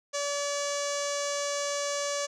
sawtooth tone with low-pass filter, 573 Hz, D5, 43 cents flat, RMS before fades -31 dBFS, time 0.13-2.27 s, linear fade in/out 20 ms, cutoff 6500 Hz, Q 4.7, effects none

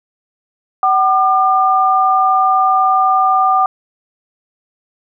sine tone pair together, 758.2 / 1202 Hz, F#5 / D6, +42 / +40 cents, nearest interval minor sixth, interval 798 cents, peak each -12 dBFS, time 0.83-3.66 s, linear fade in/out 2 ms, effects none

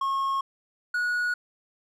triangle tone pair in turn, 1087 / 1458.1 Hz, C#6 / F#6, -34 / -26 cents, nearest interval perfect fourth, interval 508 cents, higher second, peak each -22 dBFS, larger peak neither, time 0.01-0.41 / 0.94-1.34 s, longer neither, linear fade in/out 5 ms, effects none

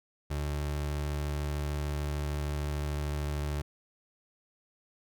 30% pulse tone, 73.42 Hz, D2, in tune, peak -28 dBFS, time 0.3-3.62 s, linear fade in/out 10 ms, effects none

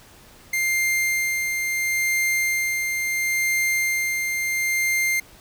45% pulse tone with tremolo, 2100 Hz, C7, 6 cents sharp, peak -19 dBFS, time 0.53-5.2 s, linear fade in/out 5 ms, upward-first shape sine, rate 0.73 Hz, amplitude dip 35%, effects pink hiss -49 dBFS RMS until 5.4 s

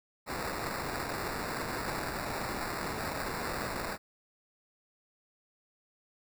white noise with sample-and-hold, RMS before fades -36 dBFS, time 0.26-3.98 s, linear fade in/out 50 ms, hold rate 3150 Hz, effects none

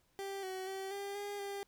30% pulse tone with pitch steps, 392.8 / 376 / 385.1 / 399.7 / 407 / 399.5 Hz, G4 / F#4 / G4 / G4 / G#4 / G4, +4 / +28 / -31 / +34 / -35 / +33 cents, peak -37 dBFS, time 0.19-1.63 s, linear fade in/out 0 ms, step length 240 ms, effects pink hiss -74 dBFS RMS until 1.67 s

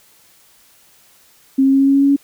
sine tone with pitch steps, 268.3 / 270 / 271.7 / 273.5 / 275.2 / 277 / 278.7 / 280.5 Hz, C4 / C#4 / C#4 / C#4 / C#4 / C#4 / C#4 / C#4, +44 / -45 / -35 / -23 / -12 / -1 / +9 / +21 cents, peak -9 dBFS, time 1.58-2.164 s, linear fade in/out 10 ms, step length 73 ms, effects white hiss -51 dBFS RMS until 2.23 s

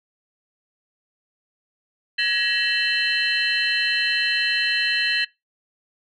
sine tone cluster, 1677 / 1907 / 2654 / 3035 / 4126 Hz, G#6 / A#6 / E7 / F#7 / C8, +16 / +39 / +11 / +43 / -25 cents, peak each -25 dBFS, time 2.18-5.25 s, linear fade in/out 10 ms, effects noise-tail reverb RT60 0.2 s tail -21 dB re dry + tanh soft clip ceiling -10 dBFS

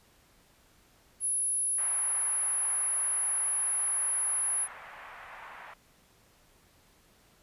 sine tone, 10548 Hz, E9, in tune, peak -27 dBFS, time 1.2-4.68 s, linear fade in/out 50 ms
pink band-pass noise, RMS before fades -47 dBFS, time 1.78-5.74 s, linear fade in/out 5 ms, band 740 to 2200 Hz, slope 24 dB/octave
effects pink hiss -63 dBFS RMS until 7.42 s + resampled to 32000 Hz

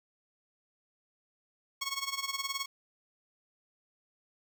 10% pulse tone with tremolo, 1100 Hz, C#6, 14 cents flat, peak -22 dBFS, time 1.81-2.66 s, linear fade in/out 10 ms, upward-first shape sine, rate 19 Hz, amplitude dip 80%, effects none

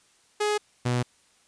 sawtooth tone pair in turn, 419 / 123 Hz, G#4 / B2, +15 / -7 cents, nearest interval octave + major sixth, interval 2122 cents, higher first, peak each -19 dBFS, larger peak neither, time 0.4-0.58 / 0.85-1.03 s, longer neither, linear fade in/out 10 ms, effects white hiss -62 dBFS RMS until 1.47 s + resampled to 22050 Hz

